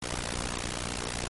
pink noise with amplitude modulation, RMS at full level -29 dBFS, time 0.02-1.28 s, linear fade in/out 10 ms, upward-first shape sine, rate 60.1 Hz, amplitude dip 100%, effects MP3 48 kbps

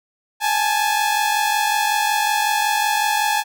sawtooth tone pair together, 826 / 871.4 Hz, G#5 / A5, -10 / -17 cents, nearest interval minor second, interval 93 cents, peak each -16 dBFS, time 0.4-3.44 s, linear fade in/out 50 ms, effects none

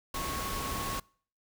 sine tone in noise, 1100 Hz, C#6, 14 cents flat, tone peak -37 dBFS, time 0.14-1 s, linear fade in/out 5 ms, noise pink, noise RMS -36 dBFS, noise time 0.14-1 s, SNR -4 dB, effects noise-tail reverb RT60 0.5 s tail -26 dB re dry

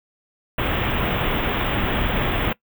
pink band-stop noise, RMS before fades -22 dBFS, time 0.58-2.53 s, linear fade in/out 5 ms, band 3500 to 16000 Hz, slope 96 dB/octave, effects noise-tail reverb RT60 0.1 s tail -21 dB re dry

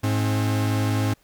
45% pulse tone pair together, 106.1 / 267.4 Hz, G#2 / C4, +38 / +38 cents, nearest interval octave + major third, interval 1600 cents, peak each -21 / -27 dBFS, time 0.03-1.14 s, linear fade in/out 10 ms, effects pink hiss -61 dBFS RMS until 1.23 s

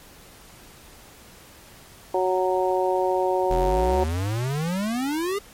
harmonic tone, 185 Hz, F#3, in tune, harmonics 2 / 3 / 4 / 5, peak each -23 / -25 / -26 / -27 dBFS, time 2.14-4.04 s, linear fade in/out 5 ms
square exponential sweep, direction up, 38.89 to 415.3 Hz, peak -24 dBFS, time 3.5-5.39 s, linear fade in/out 10 ms
effects pink hiss -48 dBFS RMS until 5.53 s + MP3 64 kbps

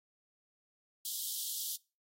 white high-pass noise, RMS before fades -38 dBFS, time 1.05-1.76 s, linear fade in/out 2 ms, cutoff 3100 Hz, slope 96 dB/octave, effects noise-tail reverb RT60 0.3 s tail -23 dB re dry + AAC 48 kbps

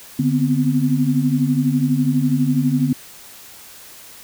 sine tone cluster, 146.7 / 246 / 258.1 Hz, D3 / B3 / C4, -2 / -7 / -23 cents, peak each -19 dBFS, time 0.19-2.93 s, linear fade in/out 5 ms, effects white hiss -41 dBFS RMS until 4.23 s

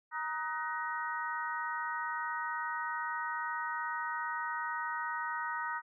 harmonic tone with a mistuned harmonic, 314.1 Hz, D#4, 16 cents sharp, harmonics 3 / 4 / 5 / 6, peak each -38 / -39 / -40 / -41 dBFS, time 0.11-5.82 s, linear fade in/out 50 ms, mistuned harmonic 5, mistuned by -80 cents, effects none

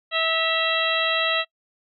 harmonic tone with a mistuned harmonic, 650 Hz, E5, 24 cents flat, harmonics 1 / 2 / 3 / 4 / 5 / 6, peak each -27 / -27 / -27 / -27 / -27 / -27 dBFS, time 0.11-1.45 s, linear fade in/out 50 ms, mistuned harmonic 4, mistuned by +64 cents, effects noise-tail reverb RT60 0.1 s tail -24 dB re dry

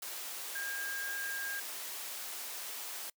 sine tone in noise, 1614 Hz, G#6, 50 cents flat, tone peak -37 dBFS, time 0.55-1.6 s, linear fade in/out 5 ms, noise white, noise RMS -42 dBFS, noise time 0.02-3.1 s, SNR +2 dB, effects noise-tail reverb RT60 0.1 s tail -26 dB re dry + high-pass 400 Hz 12 dB/octave

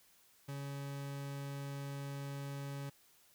40% pulse tone, 140 Hz, C#3, 18 cents sharp, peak -40 dBFS, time 0.48-2.9 s, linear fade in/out 10 ms, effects white hiss -67 dBFS RMS until 3.34 s

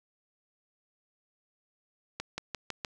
accelerating click train, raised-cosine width 0.2 ms, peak -17 dBFS, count 5, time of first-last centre 2.2-2.848 s, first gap 180 ms, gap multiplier 0.93, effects none

